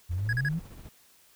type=exponential sweep; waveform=sine; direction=up; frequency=82.41 to 174.61 Hz; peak=-27 dBFS; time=0.09-0.6 s; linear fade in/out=20 ms
type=noise with tremolo; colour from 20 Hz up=brown; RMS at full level=-43 dBFS; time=0.11-0.89 s; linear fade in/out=2 ms; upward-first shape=sine; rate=15 Hz; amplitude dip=50%
type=tone bursts; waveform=triangle; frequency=1664 Hz; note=G#6; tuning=3 cents sharp; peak=-25 dBFS; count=3; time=0.29-0.487 s; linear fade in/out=2 ms; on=39 ms; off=40 ms
effects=white hiss -60 dBFS RMS until 1.35 s